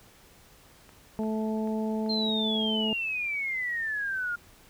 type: clicks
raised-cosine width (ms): 0.5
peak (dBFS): -35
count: 4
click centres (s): 0.892 / 1.235 / 1.674 / 2.062
type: harmonic tone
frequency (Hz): 218.1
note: A3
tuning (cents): -15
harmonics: 1 / 2 / 3 / 4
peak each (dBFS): -28 / -34 / -38 / -40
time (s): 1.19-2.93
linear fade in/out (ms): 0
type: exponential sweep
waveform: sine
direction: down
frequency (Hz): 4200 to 1401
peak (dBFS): -28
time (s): 2.09-4.36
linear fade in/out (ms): 10
effects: pink hiss -56 dBFS RMS until 4.69 s